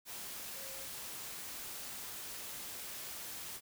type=tone in noise; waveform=sine; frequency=537 Hz; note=C5; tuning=45 cents sharp; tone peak=-54 dBFS; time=0.53-0.88 s; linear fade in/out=50 ms; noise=white; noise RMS=-45 dBFS; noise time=0.05-3.61 s; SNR=-12 dB; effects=none